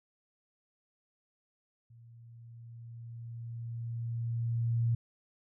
sine tone with level ramp, 116.54 Hz, A#2, in tune, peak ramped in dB -53 to -25 dBFS, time 1.9-4.95 s, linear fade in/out 5 ms, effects none

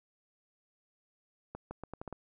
accelerating click train, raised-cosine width 1 ms, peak -27 dBFS, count 7, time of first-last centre 1.55-2.127 s, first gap 160 ms, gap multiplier 0.79, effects none

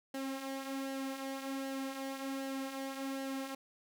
sawtooth tone with flanger, 269.7 Hz, C#4, 47 cents flat, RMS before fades -40 dBFS, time 0.14-3.55 s, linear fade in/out 5 ms, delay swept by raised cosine 0.82 to 4.52 ms, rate 1.3 Hz, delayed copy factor -0.5, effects none

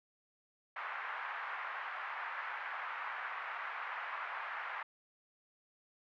pink band-pass noise, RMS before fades -42 dBFS, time 0.76-4.83 s, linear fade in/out 5 ms, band 930 to 2000 Hz, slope 24 dB/octave, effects none

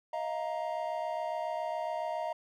triangle chord, Eb suspended second, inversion none, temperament equal with one note detuned, 631.3 / 698.5 / 932.3 Hz, Eb5 / F5 / Bb5, +25 / 0 / 0 cents, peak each -34 / -35 / -36 dBFS, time 0.13-2.33 s, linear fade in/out 5 ms, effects none

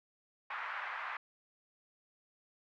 white band-pass noise, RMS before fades -41 dBFS, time 0.5-1.17 s, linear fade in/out 5 ms, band 880 to 1900 Hz, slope 24 dB/octave, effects none

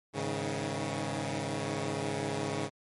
10% pulse chord, Ab suspended fourth, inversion none, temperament equal with one note detuned, 103.83 / 138.59 / 158.56 Hz, Ab2 / Db3 / Eb3, 0 / 0 / +33 cents, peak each -29 / -27 / -29 dBFS, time 0.13-2.7 s, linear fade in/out 50 ms, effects MP3 48 kbps

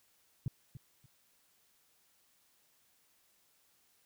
sine tone with echo, 130.2 Hz, C3, 8 cents flat, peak -30 dBFS, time 0.46-0.48 s, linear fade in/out 2 ms, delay 290 ms, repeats 2, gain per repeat -13 dB, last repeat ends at 1.06 s, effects white hiss -71 dBFS RMS until 4.05 s

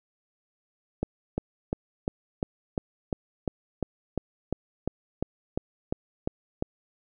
click train, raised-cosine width 2 ms, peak -13 dBFS, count 17, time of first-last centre 1.03-6.624 s, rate 2.86 Hz, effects none

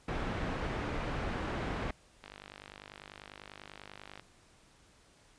pink low-pass noise, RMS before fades -36 dBFS, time 0.08-1.91 s, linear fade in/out 5 ms, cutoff 2100 Hz, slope 12 dB/octave
click train, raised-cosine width 0.3 ms, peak -30 dBFS, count 99, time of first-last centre 2.24-4.196 s, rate 50.1 Hz
effects pink hiss -63 dBFS RMS until 5.38 s + resampled to 22050 Hz

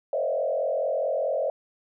sine tone with frequency modulation, 587.3 Hz, D5, in tune, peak -23 dBFS, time 0.13-1.5 s, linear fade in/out 2 ms, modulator 44.6 Hz, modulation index 1.8, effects none

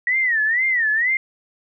sine tone with vibrato, 1900 Hz, A#6, 33 cents sharp, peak -16 dBFS, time 0.07-1.17 s, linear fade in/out 2 ms, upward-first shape sine, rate 2.1 Hz, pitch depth 180 cents each way, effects none

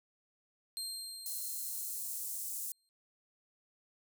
25% pulse tone with exponential decay, 4186 Hz, C8, in tune, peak -32 dBFS, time 0.77-2.89 s, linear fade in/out 0 ms, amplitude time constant 460 ms
pink high-pass noise, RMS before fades -40 dBFS, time 1.26-2.72 s, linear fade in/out 0 ms, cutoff 7700 Hz, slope 24 dB/octave
effects none

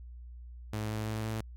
sawtooth tone with pitch steps, 107.5 / 108.5 / 109.51 / 110.52 Hz, A2 / A2 / A2 / A2, -40 / -24 / -8 / +8 cents, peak -29 dBFS, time 0.73-1.41 s, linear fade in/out 5 ms, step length 170 ms, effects added 60 Hz sine -44 dBFS peak until 1.56 s + AAC 64 kbps

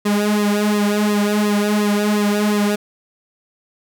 sawtooth tone with flanger, 207.7 Hz, G#3, in tune, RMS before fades -17 dBFS, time 0.05-2.76 s, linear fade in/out 10 ms, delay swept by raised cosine 1.3 to 3.9 ms, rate 2.8 Hz, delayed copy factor -0.9, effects none

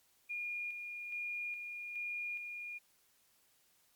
sine tone with tremolo, 2426 Hz, D#7, 44 cents flat, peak -37 dBFS, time 0.29-2.79 s, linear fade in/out 20 ms, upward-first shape square, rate 1.2 Hz, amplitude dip 40%, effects white hiss -71 dBFS RMS until 3.95 s + MP3 96 kbps

